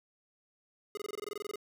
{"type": "tone bursts", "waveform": "square", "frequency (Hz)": 415.3, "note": "G#4", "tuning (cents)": 0, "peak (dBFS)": -37, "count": 14, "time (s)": [0.95, 1.558], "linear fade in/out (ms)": 2, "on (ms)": 23, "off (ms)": 22, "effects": []}